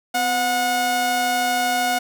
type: tone pair together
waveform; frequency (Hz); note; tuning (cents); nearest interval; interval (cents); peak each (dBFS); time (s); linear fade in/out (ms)
sawtooth; 253.3 / 727.1; B3 / F#5; +44 / -30; octave + tritone; 1826; -25 / -15; 0.14-1.99; 10
effects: none